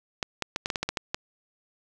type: clicks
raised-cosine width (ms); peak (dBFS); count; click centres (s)
0.2; -10; 10; 0.228 / 0.423 / 0.561 / 0.659 / 0.702 / 0.758 / 0.83 / 0.89 / 0.972 / 1.145
effects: none